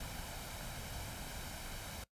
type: noise with comb filter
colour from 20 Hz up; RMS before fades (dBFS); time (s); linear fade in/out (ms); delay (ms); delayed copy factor
pink; -45; 0-2.04; 5; 1.3; +0.5
effects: noise-tail reverb RT60 0.1 s tail -20 dB re dry + resampled to 32000 Hz